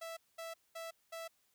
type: tone bursts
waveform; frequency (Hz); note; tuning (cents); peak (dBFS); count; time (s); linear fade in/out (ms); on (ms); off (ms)
sawtooth; 659.3; E5; 0; -39; 4; 0.01-1.28; 10; 160; 210
effects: white hiss -75 dBFS RMS until 1.54 s